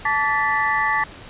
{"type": "tone cluster", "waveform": "sine", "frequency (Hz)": [872, 1152, 1761, 1979], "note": ["A5", "D6", "A6", "B6"], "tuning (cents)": [-16, -34, 1, 3], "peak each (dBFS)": -23, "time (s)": [0.05, 1.04], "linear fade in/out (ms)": 5, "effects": ["pink hiss -40 dBFS RMS until 1.29 s", "resampled to 8000 Hz"]}